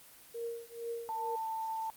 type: tone with tremolo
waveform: sine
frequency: 466.2 Hz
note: A#4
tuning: in tune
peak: -34 dBFS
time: 0.34-1.36 s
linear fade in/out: 10 ms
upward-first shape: triangle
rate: 2.2 Hz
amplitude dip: 100%
type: tone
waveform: sine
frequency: 890 Hz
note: A5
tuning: 20 cents sharp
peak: -34 dBFS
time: 1.09-1.9 s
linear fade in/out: 0 ms
effects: white hiss -56 dBFS RMS until 1.96 s + Opus 24 kbps